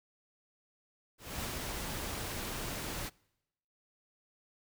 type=noise with ADSR envelope; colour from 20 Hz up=pink; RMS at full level=-37 dBFS; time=1.18-3.1 s; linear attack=260 ms; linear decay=33 ms; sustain=-2 dB; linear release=24 ms; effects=noise-tail reverb RT60 0.9 s tail -26 dB re dry